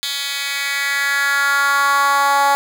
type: tone with high-pass filter sweep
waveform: 10% pulse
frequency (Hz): 280.6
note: C#4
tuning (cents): +21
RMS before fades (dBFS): -17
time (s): 0.03-2.55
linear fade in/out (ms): 0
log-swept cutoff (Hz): 3200 to 810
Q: 3.1
effects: none